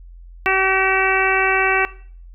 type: harmonic tone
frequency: 382.1 Hz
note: G4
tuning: 44 cents flat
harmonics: 1 / 2 / 3 / 4 / 5 / 6 / 7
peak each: -22 / -22 / -22 / -22 / -22 / -22 / -22 dBFS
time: 0.46-1.85 s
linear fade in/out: 0 ms
effects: noise-tail reverb RT60 0.5 s tail -19 dB re dry + added 43 Hz sine -37 dBFS peak until 2.34 s